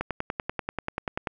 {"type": "click train", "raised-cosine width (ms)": 0.5, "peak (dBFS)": -13, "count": 14, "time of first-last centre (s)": [0.01, 1.272], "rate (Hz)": 10.3, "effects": []}